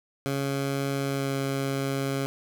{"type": "tone with pitch glide", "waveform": "15% pulse", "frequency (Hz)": [138.3, 136.87], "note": ["C#3", "C#3"], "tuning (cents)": [-4, -22], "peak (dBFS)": -20, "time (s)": [0.26, 2.26], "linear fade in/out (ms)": 0, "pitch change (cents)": -18, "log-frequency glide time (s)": [1.07, 1.32], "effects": ["8-bit"]}